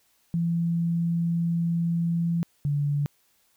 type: tone pair in turn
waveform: sine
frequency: 168.8 / 144.52 Hz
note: E3 / D3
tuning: +41 / -27 cents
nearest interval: minor third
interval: 268 cents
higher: first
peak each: -22 dBFS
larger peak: neither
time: 0.34-2.43 / 2.65-3.06 s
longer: first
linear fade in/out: 0 ms
effects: white hiss -66 dBFS RMS until 3.56 s